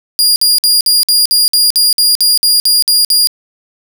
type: tone bursts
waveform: sawtooth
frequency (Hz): 4836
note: D8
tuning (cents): +50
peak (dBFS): -4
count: 14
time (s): 0.19-3.272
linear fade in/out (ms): 0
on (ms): 170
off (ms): 54
effects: 7-bit